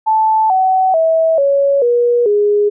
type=tone with pitch steps; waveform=sine; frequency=876 / 753.8 / 648.7 / 558.3 / 480.4 / 413.4 Hz; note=A5 / F#5 / E5 / C#5 / B4 / G#4; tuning=-8 / +32 / -28 / +12 / -48 / -8 cents; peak=-9 dBFS; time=0.06-2.7 s; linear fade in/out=20 ms; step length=440 ms; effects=none